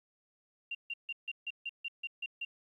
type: tone bursts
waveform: sine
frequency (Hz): 2772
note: F7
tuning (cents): -14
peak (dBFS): -35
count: 10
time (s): 0.71-2.45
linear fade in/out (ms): 5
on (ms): 39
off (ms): 150
effects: 12-bit